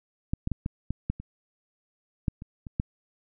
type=clicks; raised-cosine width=5 ms; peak=-14 / -15 / -15 / -17 / -16 / -14 / -26 / -12 / -27 / -26 / -13 dBFS; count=11; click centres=0.335 / 0.474 / 0.517 / 0.661 / 0.906 / 1.1 / 1.2 / 2.282 / 2.421 / 2.668 / 2.799 s; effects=none